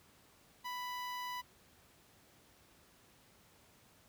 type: tone with notch filter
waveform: sawtooth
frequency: 990 Hz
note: B5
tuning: 4 cents sharp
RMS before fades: -42 dBFS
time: 0.64-1.42 s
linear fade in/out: 20 ms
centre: 8400 Hz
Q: 1.1
effects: pink hiss -65 dBFS RMS until 4.08 s + high-pass 60 Hz 12 dB/octave